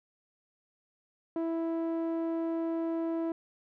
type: tone with low-pass filter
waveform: sawtooth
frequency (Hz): 329.6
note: E4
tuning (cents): 0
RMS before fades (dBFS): -32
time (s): 1.36-3.32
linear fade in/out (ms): 2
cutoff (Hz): 670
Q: 0.76
effects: none